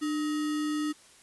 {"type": "tone with sample-and-hold", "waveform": "sine", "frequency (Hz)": 300.7, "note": "D4", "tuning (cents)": 41, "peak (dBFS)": -27, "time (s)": [0.01, 0.93], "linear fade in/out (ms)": 20, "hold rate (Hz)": 1575, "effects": ["white hiss -56 dBFS RMS until 1.22 s", "resampled to 24000 Hz"]}